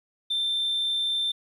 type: tone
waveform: sine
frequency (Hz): 3568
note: A7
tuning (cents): +23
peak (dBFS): -22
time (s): 0.3-1.32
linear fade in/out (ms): 10
effects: tanh soft clip ceiling -21 dBFS + 10-bit

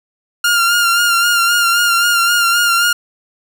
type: tone with vibrato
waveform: sawtooth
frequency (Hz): 1400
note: F6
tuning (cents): +4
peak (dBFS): -7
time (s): 0.44-2.93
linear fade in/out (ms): 5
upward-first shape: sine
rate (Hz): 3.8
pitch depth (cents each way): 35
effects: none

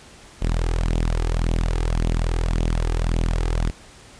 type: tone with flanger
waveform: sawtooth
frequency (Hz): 41.2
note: E1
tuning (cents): 0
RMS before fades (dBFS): -21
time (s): 0.41-3.71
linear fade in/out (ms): 20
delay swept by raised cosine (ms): 0.29 to 2.49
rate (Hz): 1.8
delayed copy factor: +0.6
effects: pink hiss -46 dBFS RMS until 4.19 s + resampled to 22050 Hz

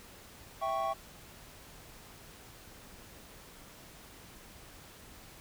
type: chord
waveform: triangle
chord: C# diminished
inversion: first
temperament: equal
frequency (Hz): 659.3 / 784 / 1108.7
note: E5 / G5 / C#6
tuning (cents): 0 / 0 / 0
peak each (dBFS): -33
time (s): 0.61-0.94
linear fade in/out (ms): 20
effects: pink hiss -53 dBFS RMS until 5.4 s

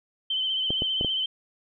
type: tone with vibrato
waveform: sine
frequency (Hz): 3083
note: G7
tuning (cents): -29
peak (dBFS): -24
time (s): 0.3-1.26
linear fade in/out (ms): 5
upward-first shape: sine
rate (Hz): 15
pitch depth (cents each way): 38
type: clicks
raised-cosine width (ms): 2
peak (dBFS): -16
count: 4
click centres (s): 0.705 / 0.821 / 1.011 / 1.047
effects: none

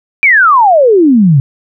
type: exponential sweep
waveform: sine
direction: down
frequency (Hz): 2400 to 129.8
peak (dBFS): -3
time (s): 0.23-1.4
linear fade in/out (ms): 0
effects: none

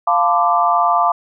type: chord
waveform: sine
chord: B half-diminished seventh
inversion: second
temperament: equal with one note detuned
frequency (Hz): 698.5 / 880 / 1013.2 / 1174.7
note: F5 / A5 / B5 / D6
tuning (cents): 0 / 0 / +44 / 0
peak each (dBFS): -16 / -19 / -19 / -16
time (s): 0.07-1.12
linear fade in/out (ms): 5
effects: none

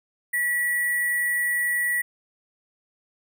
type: tone with sample-and-hold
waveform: sine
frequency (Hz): 1938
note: B6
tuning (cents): -33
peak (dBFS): -21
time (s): 0.33-2.02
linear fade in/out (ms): 10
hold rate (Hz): 11025
effects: none

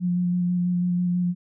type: tone with vibrato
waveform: sine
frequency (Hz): 177.7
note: F3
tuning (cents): +30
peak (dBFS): -20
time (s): 0-1.35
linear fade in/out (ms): 50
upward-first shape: square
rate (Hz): 6.1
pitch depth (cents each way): 12
effects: none

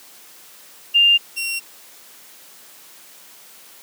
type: tone pair in turn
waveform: sine / sawtooth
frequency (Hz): 2800 / 2741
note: F7 / F7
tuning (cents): +4 / -33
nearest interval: unison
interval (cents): 37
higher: first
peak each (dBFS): -10 / -19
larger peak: first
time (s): 0.94-1.18 / 1.36-1.6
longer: neither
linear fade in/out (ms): 20
effects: white hiss -45 dBFS RMS until 3.82 s + high-pass 200 Hz 12 dB/octave

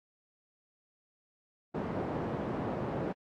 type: band-pass noise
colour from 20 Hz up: pink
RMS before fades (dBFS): -35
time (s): 1.74-3.13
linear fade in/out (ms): 10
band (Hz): 140 to 790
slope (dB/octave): 12
effects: AAC 64 kbps

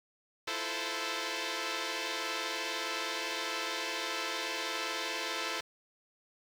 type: chord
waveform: 5% pulse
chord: F major seventh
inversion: third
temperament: equal with one note detuned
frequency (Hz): 329.6 / 349.2 / 440 / 517.5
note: E4 / F4 / A4 / C5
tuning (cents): 0 / 0 / 0 / -19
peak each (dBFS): -28 / -32 / -26 / -26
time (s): 0.47-5.61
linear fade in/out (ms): 10
effects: low-pass 7000 Hz 12 dB/octave + 8-bit

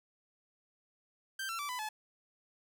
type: tone with pitch steps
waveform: sawtooth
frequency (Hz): 1568 / 1349.3 / 1161.2 / 999.3 / 859.9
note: G6 / E6 / D6 / B5 / A5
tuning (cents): 0 / +40 / -20 / +20 / -40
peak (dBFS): -33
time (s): 1.39-1.89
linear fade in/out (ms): 5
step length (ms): 100
effects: none

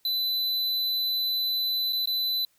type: tone with dropouts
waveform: square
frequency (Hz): 4005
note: B7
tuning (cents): +23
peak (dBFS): -25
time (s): 0.05-2.45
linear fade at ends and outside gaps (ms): 2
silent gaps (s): 1.925-1.93 / 2.057-2.073
effects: white hiss -67 dBFS RMS until 2.58 s

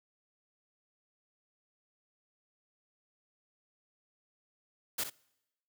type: noise with echo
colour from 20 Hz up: white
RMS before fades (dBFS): -33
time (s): 4.98-5.04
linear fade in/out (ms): 10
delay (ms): 61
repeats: 1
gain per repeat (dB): -9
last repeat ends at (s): 5.101
effects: noise-tail reverb RT60 0.9 s tail -25 dB re dry + high-pass 100 Hz 12 dB/octave

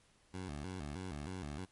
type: tone with vibrato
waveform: 15% pulse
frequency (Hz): 82.4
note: E2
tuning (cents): 0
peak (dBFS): -35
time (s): 0.33-1.66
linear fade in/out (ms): 20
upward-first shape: square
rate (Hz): 3.2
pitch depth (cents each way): 210
effects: pink hiss -69 dBFS RMS until 1.71 s + MP3 48 kbps

